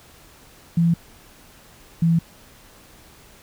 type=tone pair in turn; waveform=sine; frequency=168.5 / 166.37 Hz; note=E3 / E3; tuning=+38 / +16 cents; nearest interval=unison; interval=22 cents; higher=first; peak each=-14 dBFS; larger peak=neither; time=0.77-0.94 / 2.02-2.19 s; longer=neither; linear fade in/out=5 ms; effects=pink hiss -49 dBFS RMS until 3.42 s